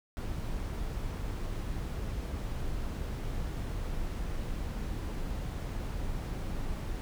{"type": "noise", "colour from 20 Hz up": "brown", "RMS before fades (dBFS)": -35, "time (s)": [0.17, 7.01], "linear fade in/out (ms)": 0, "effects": []}